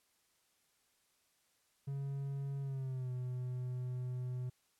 triangle tone with pitch glide, 138.59 to 125.63 Hz, C#3 to B2, 0 to +30 cents, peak -35 dBFS, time 1.87-4.5 s, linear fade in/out 10 ms, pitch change -170 cents, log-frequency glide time 2.61-3.11 s, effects white hiss -75 dBFS RMS until 4.79 s + low-pass 12000 Hz 12 dB/octave

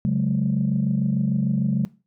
sine chord, C# suspended fourth, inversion none, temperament equal with one note detuned, 138.59 / 185 / 211.8 Hz, C#3 / F#3 / G#3, 0 / 0 / +34 cents, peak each -22 dBFS, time 0.05-1.85 s, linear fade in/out 0 ms, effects noise-tail reverb RT60 0.3 s tail -20 dB re dry + tanh soft clip ceiling -12 dBFS

